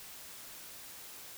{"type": "silence", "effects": ["white hiss -49 dBFS RMS until 1.37 s"]}